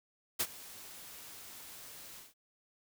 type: noise with ADSR envelope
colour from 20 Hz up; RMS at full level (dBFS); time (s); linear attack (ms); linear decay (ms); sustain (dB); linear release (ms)
white; -30; 0.39-2.34; 15; 55; -20; 170
effects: none